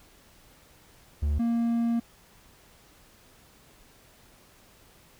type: tone pair in turn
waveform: triangle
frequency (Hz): 73.42 / 233.1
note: D2 / A#3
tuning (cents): 0 / 0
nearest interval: octave + minor sixth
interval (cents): 2000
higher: second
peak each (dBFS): -21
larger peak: neither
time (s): 1.22-1.39 / 1.39-2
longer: second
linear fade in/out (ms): 10
effects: pink hiss -57 dBFS RMS until 5.19 s